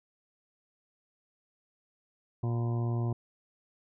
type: harmonic tone with a mistuned harmonic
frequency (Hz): 118.1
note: A#2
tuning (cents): +23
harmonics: 1 / 2 / 3 / 4 / 5 / 6 / 7 / 8 / 9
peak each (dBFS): -28 / -39 / -39 / -51 / -49 / -46 / -53 / -50 / -50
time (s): 2.43-3.13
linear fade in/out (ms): 5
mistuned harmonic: 9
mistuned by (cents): -66
effects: none